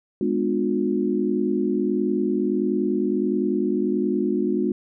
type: chord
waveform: sine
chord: G# diminished seventh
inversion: none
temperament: just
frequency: 207.7 / 249.2 / 299 / 358.8 Hz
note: G#3 / B3 / D4 / F4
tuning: 0 / +16 / +31 / +47 cents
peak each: -25 / -26 / -26 / -24 dBFS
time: 0.21-4.72 s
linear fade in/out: 2 ms
effects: none